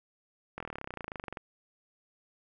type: slowing click train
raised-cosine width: 0.5 ms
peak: -23 dBFS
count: 25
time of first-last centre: 0.58-1.372 s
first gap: 23 ms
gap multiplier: 1.03
effects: none

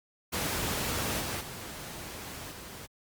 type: noise with level steps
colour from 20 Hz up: pink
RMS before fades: -31 / -34 / -41 / -44 dBFS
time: 0.32-2.87 s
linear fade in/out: 20 ms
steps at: 1.2 / 1.4 / 2.51 s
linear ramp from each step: 10 ms
effects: high-pass 60 Hz 12 dB/octave + Opus 48 kbps

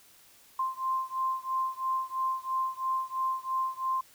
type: beating tone pair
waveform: sine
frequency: 1046.5 / 1049.5 Hz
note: C6 / C6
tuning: 0 / +5 cents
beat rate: 3 Hz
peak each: -31 / -32 dBFS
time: 0.59-4.01 s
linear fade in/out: 5 ms
effects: white hiss -58 dBFS RMS until 4.14 s

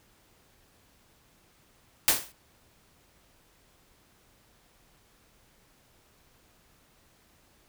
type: noise with exponential decay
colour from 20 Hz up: white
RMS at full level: -18 dBFS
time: 2.08-2.32 s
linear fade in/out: 0 ms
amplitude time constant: 52 ms
effects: pink hiss -63 dBFS RMS until 7.68 s

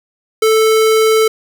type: tone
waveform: square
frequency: 440 Hz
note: A4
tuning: in tune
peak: -9 dBFS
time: 0.42-1.28 s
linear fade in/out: 5 ms
effects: none

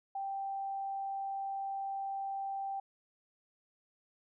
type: tone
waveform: sine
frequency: 784 Hz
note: G5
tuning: in tune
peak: -35 dBFS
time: 0.15-2.8 s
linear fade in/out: 5 ms
effects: none

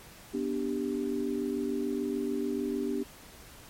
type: chord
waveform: sine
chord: G major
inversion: first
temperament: equal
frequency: 246.9 / 293.7 / 392 Hz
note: B3 / D4 / G4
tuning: 0 / 0 / 0 cents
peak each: -33 dBFS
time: 0.33-3.04 s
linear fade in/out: 20 ms
effects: pink hiss -51 dBFS RMS until 3.69 s + MP3 64 kbps

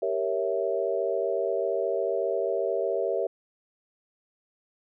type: chord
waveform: sine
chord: G diminished seventh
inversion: none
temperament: equal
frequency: 392 / 466.2 / 554.4 / 659.3 Hz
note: G4 / Bb4 / Db5 / Fb5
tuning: 0 / 0 / 0 / 0 cents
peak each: -30 dBFS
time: 0.02-3.27 s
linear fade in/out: 5 ms
effects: none

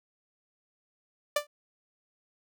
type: tone with exponential decay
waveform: sawtooth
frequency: 589 Hz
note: D5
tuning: 5 cents sharp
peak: -17 dBFS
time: 1.36-1.47 s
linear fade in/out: 5 ms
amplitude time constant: 22 ms
effects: none

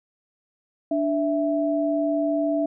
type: tone pair together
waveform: sine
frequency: 293.7 / 659.3 Hz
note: D4 / E5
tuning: 0 / 0 cents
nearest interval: octave + major second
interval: 1400 cents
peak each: -23 dBFS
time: 0.91-2.66 s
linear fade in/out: 5 ms
effects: none

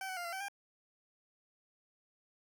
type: tone with pitch steps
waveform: 20% pulse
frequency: 768 / 750 / 701 / 683 / 767 / 800 Hz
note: G5 / F#5 / F5 / F5 / G5 / G5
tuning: -36 / +23 / +6 / -39 / -38 / +35 cents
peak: -34 dBFS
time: 0.01-0.484 s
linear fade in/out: 2 ms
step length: 79 ms
effects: none

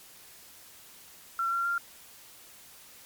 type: tone with pitch steps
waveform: sine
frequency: 1358 / 1373.8 / 1389.7 Hz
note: F6 / F6 / F6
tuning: -49 / -29 / -9 cents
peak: -26 dBFS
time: 1.39-1.78 s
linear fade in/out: 2 ms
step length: 130 ms
effects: white hiss -52 dBFS RMS until 3.05 s + MP3 96 kbps

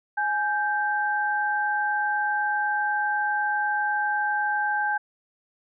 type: tone pair together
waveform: sine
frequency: 835.9 / 1568 Hz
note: G#5 / G6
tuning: +11 / 0 cents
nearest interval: major seventh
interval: 1089 cents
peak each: -25 dBFS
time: 0.17-4.98 s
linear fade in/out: 10 ms
effects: none

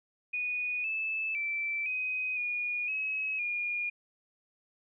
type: tone with pitch steps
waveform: sine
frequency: 2470 / 2621 / 2331 / 2512 / 2444 / 2562 / 2428 Hz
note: D#7 / E7 / D7 / D#7 / D#7 / E7 / D#7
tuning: -13 / -11 / -14 / +16 / -32 / -50 / -43 cents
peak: -30 dBFS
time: 0.33-3.9 s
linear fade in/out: 10 ms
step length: 510 ms
effects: none

